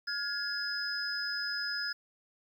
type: tone cluster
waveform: sine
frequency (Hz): 1421 / 1680 / 5050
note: F6 / G#6 / D#8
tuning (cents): +30 / +19 / +25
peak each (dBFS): -38 / -37 / -35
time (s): 0.07-1.93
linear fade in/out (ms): 10
effects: 10-bit